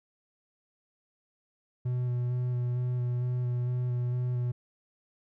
triangle tone with vibrato, 123.47 Hz, B2, in tune, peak -25 dBFS, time 1.85-4.52 s, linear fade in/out 10 ms, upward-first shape square, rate 2.2 Hz, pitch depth 13 cents each way, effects none

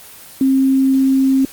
sine tone, 267 Hz, C4, 35 cents sharp, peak -10 dBFS, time 0.41-1.45 s, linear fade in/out 2 ms, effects white hiss -38 dBFS RMS until 1.52 s + Opus 24 kbps

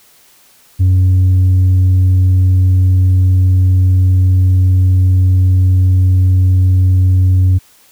sine tone with tanh clipping, 92.5 Hz, F#2, in tune, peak -7 dBFS, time 0.79-7.59 s, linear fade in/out 20 ms, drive 2 dB, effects white hiss -47 dBFS RMS until 7.91 s

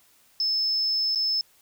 sine tone with dropouts, 5240 Hz, E8, 11 cents flat, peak -21 dBFS, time 0.4-1.41 s, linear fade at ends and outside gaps 1 ms, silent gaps 1.149-1.157 s, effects tanh soft clip ceiling -17 dBFS + white hiss -60 dBFS RMS until 1.61 s

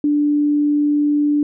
sine tone, 293.7 Hz, D4, in tune, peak -13 dBFS, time 0.04-1.43 s, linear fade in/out 2 ms, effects none

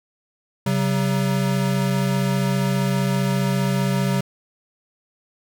square tone pair together, 134.71 / 189.8 Hz, C#3 / F#3, -49 / +44 cents, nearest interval tritone, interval 593 cents, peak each -22 dBFS, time 0.66-4.21 s, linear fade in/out 5 ms, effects none

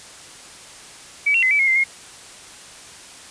sine tone with pitch steps, 2286 / 2729 / 2042 / 2302 / 2159 / 2084 / 2146 Hz, D7 / F7 / C7 / D7 / C#7 / C7 / C7, -47 / -41 / -43 / -35 / -46 / -7 / +43 cents, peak -14 dBFS, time 1.26-1.841 s, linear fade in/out 10 ms, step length 83 ms, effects white hiss -41 dBFS RMS until 3.3 s + resampled to 22050 Hz

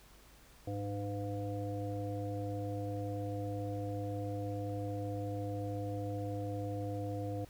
harmonic tone with a mistuned harmonic, 101 Hz, G#2, 48 cents flat, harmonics 1 / 3 / 5 / 7, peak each -38 / -42 / -42 / -46 dBFS, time 0.67-7.45 s, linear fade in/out 5 ms, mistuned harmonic 1, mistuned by +57 cents, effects added 50 Hz sine -61 dBFS peak until 7.49 s + pink hiss -61 dBFS RMS until 7.49 s

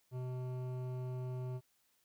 sine tone with hard clipping, 126.8 Hz, B2, 46 cents sharp, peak -40 dBFS, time 0.11-1.61 s, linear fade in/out 50 ms, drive 13 dB, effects white hiss -75 dBFS RMS until 2.04 s

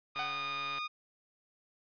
20% pulse tone, 1227 Hz, D#6, 25 cents flat, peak -30 dBFS, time 0.15-0.88 s, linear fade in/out 20 ms
click train, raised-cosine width 0.3 ms, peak -29 dBFS, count 89, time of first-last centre 0.16-0.784 s, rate 141 Hz
sawtooth tone with exponential decay, 751 Hz, F#5, 26 cents sharp, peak -30 dBFS, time 0.19-0.57 s, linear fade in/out 2 ms, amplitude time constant 81 ms
effects resampled to 11025 Hz

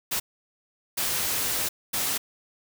white noise bursts at uneven times, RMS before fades -27 dBFS, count 3, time 0.11-0.2 / 0.97-1.69 / 1.93-2.18 s, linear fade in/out 10 ms, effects none

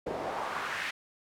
pink noise with band-pass filter sweep, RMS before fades -35 dBFS, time 0.06-0.91 s, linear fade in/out 10 ms, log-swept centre 470 to 2200 Hz, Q 1.9, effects none

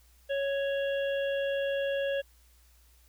harmonic tone, 554.4 Hz, C#5, in tune, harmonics 1 / 3 / 5 / 6, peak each -28 / -38 / -42 / -44 dBFS, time 0.29-2.22 s, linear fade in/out 20 ms, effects added 60 Hz sine -59 dBFS peak until 3.08 s + white hiss -65 dBFS RMS until 3.08 s

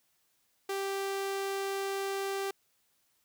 sawtooth tone, 392 Hz, G4, in tune, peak -28 dBFS, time 0.69-2.51 s, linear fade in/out 5 ms, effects white hiss -73 dBFS RMS until 3.24 s

